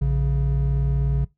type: tone pair together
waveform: triangle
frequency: 58.27 / 138.59 Hz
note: A#1 / C#3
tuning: 0 / 0 cents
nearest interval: octave + minor third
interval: 1500 cents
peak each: -19 dBFS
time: 0.01-1.25 s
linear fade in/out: 10 ms
effects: noise-tail reverb RT60 0.2 s tail -21 dB re dry